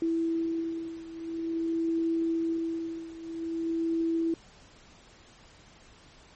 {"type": "beating tone pair", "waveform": "sine", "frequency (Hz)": [329.6, 330.08], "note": ["E4", "E4"], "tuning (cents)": [0, 2], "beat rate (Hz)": 0.48, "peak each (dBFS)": [-29, -32], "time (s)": [0.02, 4.34], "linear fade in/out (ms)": 2, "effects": ["pink hiss -55 dBFS RMS until 6.35 s", "MP3 32 kbps"]}